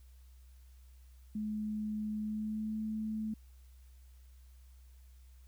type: tone with pitch glide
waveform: sine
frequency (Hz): 213.2 to 217.3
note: G#3 to A3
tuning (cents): +46 to -21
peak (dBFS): -34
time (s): 1.35-3.34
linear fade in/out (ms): 5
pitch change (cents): +33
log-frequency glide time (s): 2.19-2.78
effects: added 63 Hz sine -54 dBFS peak until 5.47 s + white hiss -71 dBFS RMS until 5.47 s